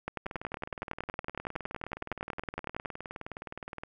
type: two click trains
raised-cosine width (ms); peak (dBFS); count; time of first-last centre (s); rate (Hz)
0.5; -18 / -24; 31 / 70; 0.08-2.858 / 0.26-3.835; 10.8 / 19.3
effects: none